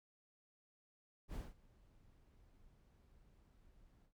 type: noise with ADSR envelope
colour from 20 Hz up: brown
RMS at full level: -43 dBFS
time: 1.28-4.13 s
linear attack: 66 ms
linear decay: 190 ms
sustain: -24 dB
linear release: 100 ms
effects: none